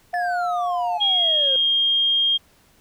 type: tone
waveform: sine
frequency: 709 Hz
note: F5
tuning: 26 cents sharp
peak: -21 dBFS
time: 0.13-0.98 s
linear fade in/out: 10 ms
type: exponential sweep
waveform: triangle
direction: down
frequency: 1765 to 515 Hz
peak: -25 dBFS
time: 0.14-1.56 s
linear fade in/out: 0 ms
type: tone with pitch glide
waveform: sine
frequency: 3274 to 3225 Hz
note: G#7 to G7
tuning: -25 to +48 cents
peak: -16 dBFS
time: 1-2.38 s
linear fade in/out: 20 ms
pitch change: -27 cents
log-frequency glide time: 1.2-1.69 s
effects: pink hiss -57 dBFS RMS until 2.8 s